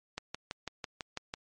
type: click train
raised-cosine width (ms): 0.2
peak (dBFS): -19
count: 8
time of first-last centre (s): 0.18-1.339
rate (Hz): 6.04
effects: MP3 48 kbps